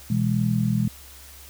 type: chord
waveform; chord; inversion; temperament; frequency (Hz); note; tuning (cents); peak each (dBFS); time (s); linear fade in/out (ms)
sine; E major; second; just; 123.61 / 164.81 / 206; B2 / E3 / G#3; +2 / 0 / -14; -23 / -26 / -23; 0.1-0.88; 5
effects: added 68 Hz sine -47 dBFS peak until 1.49 s + white hiss -46 dBFS RMS until 1.49 s